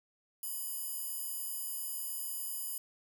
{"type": "tone with high-pass filter", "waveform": "square", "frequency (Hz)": 993, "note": "B5", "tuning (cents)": 9, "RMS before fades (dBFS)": -39, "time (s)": [0.43, 2.78], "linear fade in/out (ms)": 2, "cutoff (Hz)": 12000, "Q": 0.97, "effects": []}